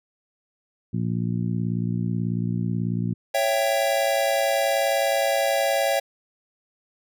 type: harmonic tone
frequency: 58.27 Hz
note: A#1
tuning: in tune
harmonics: 2 / 3 / 4 / 5 / 6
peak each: -26 / -26 / -30 / -39 / -40 dBFS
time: 0.93-3.14 s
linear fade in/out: 10 ms
type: chord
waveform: square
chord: C# diminished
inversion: none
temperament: equal with one note detuned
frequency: 554.4 / 665 / 784 Hz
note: C#5 / E5 / G5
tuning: 0 / +15 / 0 cents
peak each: -24 / -25 / -27 dBFS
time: 3.34-6 s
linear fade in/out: 10 ms
effects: none